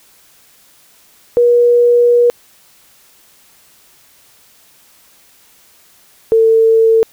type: tone pair in turn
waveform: sine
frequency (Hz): 480.4 / 449.1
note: B4 / A4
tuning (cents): -48 / +35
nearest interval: minor second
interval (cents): 117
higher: first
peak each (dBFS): -6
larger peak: neither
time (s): 1.37-2.3 / 6.32-7.03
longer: first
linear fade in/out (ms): 0
effects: white hiss -48 dBFS RMS until 7.12 s